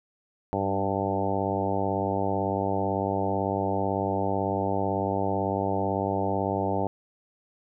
harmonic tone with a mistuned harmonic, 98 Hz, G2, in tune, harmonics 1 / 2 / 3 / 4 / 5 / 6 / 7 / 8 / 9, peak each -33 / -33 / -33 / -33 / -33 / -33 / -33 / -33 / -33 dBFS, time 0.53-6.87 s, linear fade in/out 0 ms, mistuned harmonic 2, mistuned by -21 cents, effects none

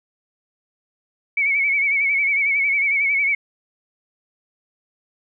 sine tone with vibrato, 2243 Hz, C#7, 20 cents sharp, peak -16 dBFS, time 1.37-3.35 s, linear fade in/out 5 ms, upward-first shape sine, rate 11 Hz, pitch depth 60 cents each way, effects none

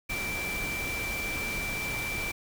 sine tone in noise, 2341 Hz, D7, 6 cents flat, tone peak -32 dBFS, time 0.09-2.32 s, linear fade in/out 10 ms, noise pink, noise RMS -36 dBFS, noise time 0.09-2.32 s, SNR +1 dB, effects none

